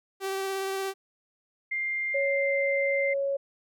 sawtooth tone with vibrato, 387 Hz, G4, 22 cents flat, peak -25 dBFS, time 0.2-0.94 s, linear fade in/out 50 ms, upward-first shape sine, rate 17 Hz, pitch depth 12 cents each way
sine tone with pitch glide, 2100 to 2088 Hz, C7 to C7, +6 to -4 cents, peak -27 dBFS, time 1.71-3.14 s, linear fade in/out 10 ms, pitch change -10 cents, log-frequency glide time 2.18-2.54 s
sine tone, 554 Hz, C#5, 1 cent flat, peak -25 dBFS, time 2.14-3.37 s, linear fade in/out 10 ms
effects none

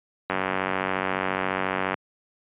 click train, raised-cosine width 0.5 ms, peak -9 dBFS, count 156, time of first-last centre 0.3-1.942 s, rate 94.4 Hz, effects high-pass 150 Hz 12 dB/octave + resampled to 8000 Hz

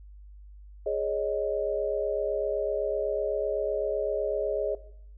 sine chord, Ab suspended fourth, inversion none, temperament equal, 415.3 / 554.4 / 622.3 Hz, Ab4 / Db5 / Eb5, 0 / 0 / 0 cents, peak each -30 dBFS, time 0.86-4.75 s, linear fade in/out 5 ms, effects noise-tail reverb RT60 0.7 s tail -17 dB re dry + added 50 Hz sine -45 dBFS peak until 5.17 s

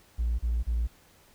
triangle tone bursts, 58.27 Hz, A#1, in tune, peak -21 dBFS, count 3, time 0.18-0.876 s, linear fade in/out 20 ms, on 210 ms, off 33 ms, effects tanh soft clip ceiling -21 dBFS + pink hiss -59 dBFS RMS until 1.34 s

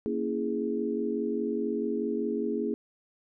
sine chord, A# half-diminished seventh, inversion none, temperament equal with one note detuned, 233.1 / 278 / 329.6 / 415.3 Hz, A#3 / C#4 / E4 / G#4, 0 / +5 / 0 / 0 cents, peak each -32 / -35 / -34 / -31 dBFS, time 0.06-2.74 s, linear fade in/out 0 ms, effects none

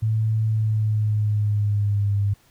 sine tone with pitch glide, 110 to 100.87 Hz, A2 to G2, 0 to +50 cents, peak -18 dBFS, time 0.02-2.34 s, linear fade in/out 10 ms, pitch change -150 cents, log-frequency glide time 0.46-2.15 s, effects pink hiss -58 dBFS RMS until 2.5 s

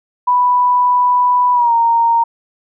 sine tone with pitch glide, 987.8 to 927 Hz, B5 to A#5, 0 to -10 cents, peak -9 dBFS, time 0.27-2.24 s, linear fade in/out 10 ms, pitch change -110 cents, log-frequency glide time 1.53-1.73 s, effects none

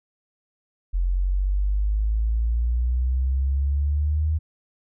sine exponential sweep, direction up, 43.65 to 79 Hz, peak -19 dBFS, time 0.93-4.39 s, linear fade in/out 20 ms, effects none

